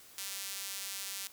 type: tone with high-pass filter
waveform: sawtooth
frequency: 196 Hz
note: G3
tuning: in tune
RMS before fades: -41 dBFS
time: 0.18-1.27 s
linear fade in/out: 0 ms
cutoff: 4100 Hz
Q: 0.53
effects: white hiss -56 dBFS RMS until 1.32 s